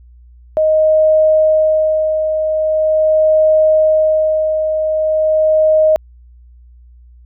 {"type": "tone with tremolo", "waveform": "sine", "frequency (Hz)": 624, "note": "D#5", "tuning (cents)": 5, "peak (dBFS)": -7, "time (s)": [0.57, 5.96], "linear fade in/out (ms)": 0, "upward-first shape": "sine", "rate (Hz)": 0.42, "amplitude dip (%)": 50, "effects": ["added 60 Hz sine -39 dBFS peak until 7.25 s"]}